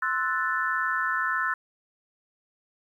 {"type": "chord", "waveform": "sine", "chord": "F# half-diminished seventh", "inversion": "second", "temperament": "equal", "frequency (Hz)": [1046.5, 1318.5, 1480, 1760], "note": ["C6", "E6", "F#6", "A6"], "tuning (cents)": [0, 0, 0, 0], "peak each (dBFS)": [-32, -29, -29, -29], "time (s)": [0.02, 1.54], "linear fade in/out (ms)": 5, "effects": ["10-bit"]}